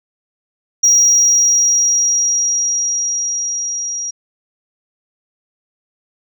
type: tone with level ramp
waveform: sine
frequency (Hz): 5710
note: F8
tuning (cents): +37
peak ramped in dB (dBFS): -5 to -20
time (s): 0.83-4.11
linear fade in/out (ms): 10
effects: tanh soft clip ceiling -5 dBFS